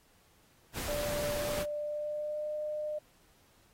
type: noise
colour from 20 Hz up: pink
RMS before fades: -38 dBFS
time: 0.73-1.66 s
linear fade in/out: 50 ms
type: tone with pitch glide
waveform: sine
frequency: 587.3 to 604.5 Hz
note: D5 to D5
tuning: 0 to +50 cents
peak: -33 dBFS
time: 0.88-2.99 s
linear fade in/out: 10 ms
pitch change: +50 cents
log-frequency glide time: 1.33-2.53 s
effects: pink hiss -66 dBFS RMS until 3.73 s + AAC 48 kbps